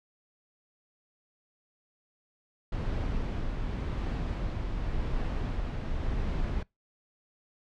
brown noise with tremolo, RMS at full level -30 dBFS, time 2.72-6.63 s, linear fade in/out 5 ms, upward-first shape triangle, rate 0.9 Hz, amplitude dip 30%, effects noise-tail reverb RT60 0.2 s tail -24 dB re dry + low-pass 4000 Hz 12 dB/octave

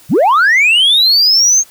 sine linear sweep, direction up, 92.5 to 6500 Hz, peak -4 dBFS, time 0.09-1.64 s, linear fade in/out 50 ms, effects tanh soft clip ceiling -5 dBFS + white hiss -43 dBFS RMS until 1.7 s

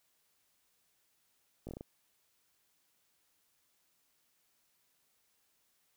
slowing click train, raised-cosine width 2 ms, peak -30 dBFS, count 6, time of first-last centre 1.67-1.809 s, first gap 18 ms, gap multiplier 1.22, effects white hiss -75 dBFS RMS until 5.96 s

